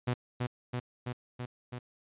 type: tone with echo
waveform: sawtooth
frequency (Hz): 123.47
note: B2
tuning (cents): 0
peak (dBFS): -24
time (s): 0.07-0.14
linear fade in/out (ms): 10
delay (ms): 330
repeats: 5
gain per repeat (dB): -2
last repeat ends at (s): 1.79
effects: resampled to 8000 Hz